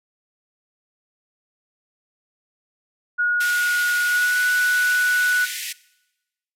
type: tone with pitch glide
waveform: sine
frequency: 1447 to 1477.4 Hz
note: F#6 to F#6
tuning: -39 to -3 cents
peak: -17 dBFS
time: 3.18-5.46 s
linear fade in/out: 20 ms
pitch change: +36 cents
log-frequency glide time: 4.05-4.38 s
type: band-pass noise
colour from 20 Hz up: pink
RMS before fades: -30 dBFS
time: 3.4-5.73 s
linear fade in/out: 10 ms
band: 1800 to 15000 Hz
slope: 96 dB/octave
effects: noise-tail reverb RT60 1.0 s tail -21 dB re dry